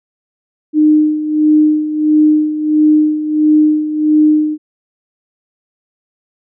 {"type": "tone with tremolo", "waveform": "sine", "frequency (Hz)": 305.3, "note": "D#4", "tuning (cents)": -33, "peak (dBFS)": -5, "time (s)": [0.73, 4.58], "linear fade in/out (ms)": 50, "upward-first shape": "sine", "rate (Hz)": 1.5, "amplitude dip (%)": 70, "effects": []}